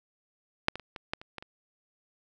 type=clicks; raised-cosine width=0.3 ms; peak=-6 / -21 / -30 / -23 / -14 / -29 / -22 / -28 dBFS; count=8; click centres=0.684 / 0.756 / 0.797 / 0.962 / 1.135 / 1.215 / 1.383 / 1.425 s; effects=none